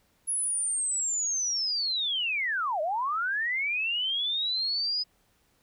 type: linear two-way sweep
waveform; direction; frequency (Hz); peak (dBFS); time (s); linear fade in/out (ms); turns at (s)
sine; down then up; 10570 to 587.3 to 5030; -26; 0.27-5.04; 20; 2.81
effects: pink hiss -68 dBFS RMS until 5.62 s